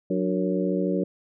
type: harmonic tone with a mistuned harmonic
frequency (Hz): 92.3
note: F#2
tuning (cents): -4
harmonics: 2 / 3 / 4 / 5 / 6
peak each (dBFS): -26 / -28 / -29 / -30 / -31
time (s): 0.1-1.04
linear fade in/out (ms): 5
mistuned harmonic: 3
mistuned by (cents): +110
effects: none